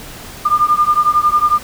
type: beating tone pair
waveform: sine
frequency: 1200 / 1211 Hz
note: D6 / D#6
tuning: +37 / -47 cents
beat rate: 11 Hz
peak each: -13 dBFS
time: 0.45-1.59 s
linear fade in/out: 10 ms
effects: pink hiss -33 dBFS RMS until 1.63 s